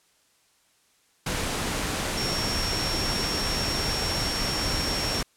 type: tone in noise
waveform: sine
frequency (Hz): 5500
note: F8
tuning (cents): -27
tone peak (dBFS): -29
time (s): 2.17-5.21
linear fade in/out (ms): 5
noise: pink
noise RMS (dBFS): -28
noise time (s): 1.26-5.23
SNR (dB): -4
effects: white hiss -64 dBFS RMS until 5.36 s + low-pass 10000 Hz 12 dB/octave